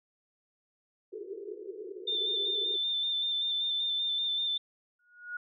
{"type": "band-pass noise", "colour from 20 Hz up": "pink", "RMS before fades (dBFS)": -42, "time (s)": [1.12, 2.77], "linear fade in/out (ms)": 10, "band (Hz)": [360, 450], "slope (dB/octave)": 96}
{"type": "tone with vibrato", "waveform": "sine", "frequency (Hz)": 3570, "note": "A7", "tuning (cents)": 24, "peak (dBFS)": -28, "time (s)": [2.07, 4.58], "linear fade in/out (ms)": 10, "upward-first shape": "square", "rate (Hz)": 5.2, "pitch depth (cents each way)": 19}
{"type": "tone with exponential growth", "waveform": "sine", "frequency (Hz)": 1448, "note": "F#6", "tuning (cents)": -38, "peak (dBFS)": -32, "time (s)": [4.99, 5.37], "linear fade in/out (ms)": 5, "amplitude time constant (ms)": 81}
{"effects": []}